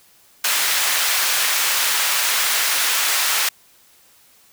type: high-pass noise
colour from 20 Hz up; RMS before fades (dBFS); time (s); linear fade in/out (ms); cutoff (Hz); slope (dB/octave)
pink; -19; 0.44-3.49; 5; 1400; 12
effects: white hiss -53 dBFS RMS until 4.52 s